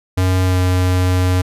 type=tone with pitch glide; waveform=square; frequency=92.5 to 91.38 Hz; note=F#2 to F#2; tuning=0 to -21 cents; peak=-13 dBFS; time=0.17-1.42 s; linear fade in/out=10 ms; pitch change=-21 cents; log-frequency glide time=0.45-0.58 s; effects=resampled to 32000 Hz